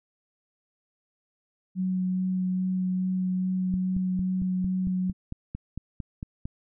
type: tone with vibrato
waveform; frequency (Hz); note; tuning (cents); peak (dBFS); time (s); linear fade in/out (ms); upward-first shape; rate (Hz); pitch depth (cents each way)
sine; 185; F#3; 0; -24; 1.75-5.13; 50; sine; 2.4; 9
type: click train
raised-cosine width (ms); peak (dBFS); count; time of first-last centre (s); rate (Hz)
5; -21; 13; 3.74-6.455; 4.42
effects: none